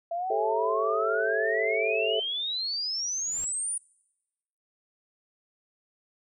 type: exponential sweep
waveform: sine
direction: up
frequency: 667 to 9720 Hz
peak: -28 dBFS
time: 0.11-3.78 s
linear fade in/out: 5 ms
type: chord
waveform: sine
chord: A dominant seventh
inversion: third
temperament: just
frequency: 396 / 440 / 550 / 660 Hz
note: G4 / A4 / C#5 / E5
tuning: +18 / 0 / -14 / +2 cents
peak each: -34 / -28 / -34 / -29 dBFS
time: 0.3-2.2 s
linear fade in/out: 5 ms
type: noise with exponential growth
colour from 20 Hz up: pink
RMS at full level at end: -46 dBFS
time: 2.89-3.45 s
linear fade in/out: 5 ms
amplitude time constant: 120 ms
effects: noise-tail reverb RT60 1.0 s tail -26 dB re dry